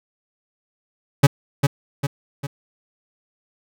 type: tone with echo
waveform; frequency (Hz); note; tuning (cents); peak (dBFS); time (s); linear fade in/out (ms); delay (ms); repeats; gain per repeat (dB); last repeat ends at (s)
40% pulse; 140; C#3; +18; -6; 1.23-1.27; 10; 400; 3; -6; 2.47
effects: none